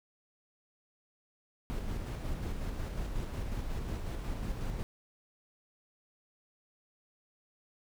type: noise with tremolo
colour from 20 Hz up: brown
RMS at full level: -35 dBFS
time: 1.7-4.83 s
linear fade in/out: 0 ms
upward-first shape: square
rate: 5.5 Hz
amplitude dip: 30%
effects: none